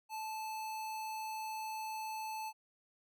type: tone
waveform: square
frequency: 873 Hz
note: A5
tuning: 14 cents flat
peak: -40 dBFS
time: 0.09-2.53 s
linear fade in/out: 50 ms
effects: none